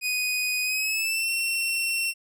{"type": "tone with pitch glide", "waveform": "sawtooth", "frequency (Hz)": [2489, 2714], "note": ["D#7", "E7"], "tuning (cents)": [0, 50], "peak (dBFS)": -21, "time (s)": [0.01, 2.14], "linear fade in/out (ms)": 50, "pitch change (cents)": 150, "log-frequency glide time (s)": [0.63, 1.3], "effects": []}